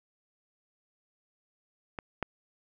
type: clicks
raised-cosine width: 0.5 ms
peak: -21 / -15 dBFS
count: 2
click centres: 1.988 / 2.227 s
effects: none